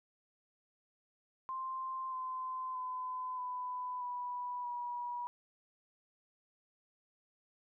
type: tone with pitch steps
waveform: sine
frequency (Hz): 1047 / 1030.8 / 1014.8 / 999.1 / 983.7 / 968.5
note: C6 / C6 / B5 / B5 / B5 / B5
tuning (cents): +1 / -26 / +47 / +20 / -7 / -34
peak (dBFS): -37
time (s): 1.49-5.27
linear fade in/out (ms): 0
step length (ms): 630
effects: none